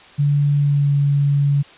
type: tone with pitch glide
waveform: sine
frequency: 144.1 to 142.2 Hz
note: D3 to C#3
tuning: -33 to +45 cents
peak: -13 dBFS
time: 0.18-1.63 s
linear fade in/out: 20 ms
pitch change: -22 cents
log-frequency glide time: 0.56-0.93 s
effects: white hiss -44 dBFS RMS until 1.77 s + resampled to 8000 Hz